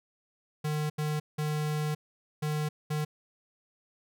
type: tone bursts at uneven times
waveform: square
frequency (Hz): 151.6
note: D#3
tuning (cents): -45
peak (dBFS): -29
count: 5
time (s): 0.64-0.9 / 0.98-1.2 / 1.38-1.95 / 2.42-2.69 / 2.9-3.05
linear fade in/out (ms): 10
effects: none